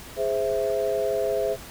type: chord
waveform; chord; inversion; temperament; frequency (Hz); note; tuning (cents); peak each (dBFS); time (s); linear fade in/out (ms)
sine; Ab augmented; none; equal with one note detuned; 415.3 / 521.4 / 659.3; Ab4 / C5 / E5; 0 / -6 / 0; -26; 0.16-1.57; 50
effects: tanh soft clip ceiling -13 dBFS + pink hiss -42 dBFS RMS until 1.7 s